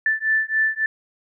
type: beating tone pair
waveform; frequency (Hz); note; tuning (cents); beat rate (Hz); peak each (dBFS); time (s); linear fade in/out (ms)
sine; 1759 / 1762.6; A6 / A6; -1 / +3; 3.6; -21; 0.06-0.86; 2
effects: none